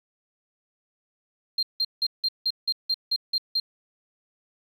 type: tone bursts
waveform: sine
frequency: 4186 Hz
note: C8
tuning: in tune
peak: -20 dBFS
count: 10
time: 1.58-3.6 s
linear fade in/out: 5 ms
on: 49 ms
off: 170 ms
effects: tanh soft clip ceiling -17 dBFS + 9-bit